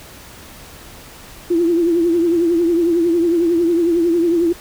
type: tone with vibrato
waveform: sine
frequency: 339.4 Hz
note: F4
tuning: 49 cents flat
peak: -12 dBFS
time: 1.5-4.53 s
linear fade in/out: 10 ms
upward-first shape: triangle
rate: 11 Hz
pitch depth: 83 cents each way
effects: pink hiss -39 dBFS RMS until 4.6 s